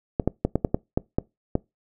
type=clicks; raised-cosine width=2 ms; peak=-7 dBFS; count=9; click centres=0.198 / 0.276 / 0.45 / 0.556 / 0.648 / 0.745 / 0.975 / 1.185 / 1.554 s; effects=noise-tail reverb RT60 0.2 s tail -23 dB re dry